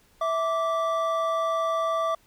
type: tone pair together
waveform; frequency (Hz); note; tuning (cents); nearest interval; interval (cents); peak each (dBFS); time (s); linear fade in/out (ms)
triangle; 655 / 1167.1; E5 / D6; -11 / -11; minor seventh; 1000; -24; 0.21-2.15; 5
effects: pink hiss -61 dBFS RMS until 2.26 s